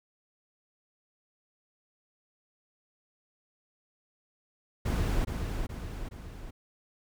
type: noise with echo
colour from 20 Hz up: brown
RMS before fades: -28 dBFS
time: 4.85-5.25 s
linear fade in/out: 10 ms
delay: 420 ms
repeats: 3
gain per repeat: -5 dB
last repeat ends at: 6.51 s
effects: none